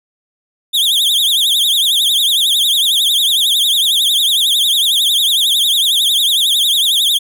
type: tone with vibrato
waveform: 45% pulse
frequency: 3480 Hz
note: A7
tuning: 20 cents flat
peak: -10 dBFS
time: 0.73-7.19 s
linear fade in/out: 20 ms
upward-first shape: triangle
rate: 11 Hz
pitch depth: 200 cents each way
effects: none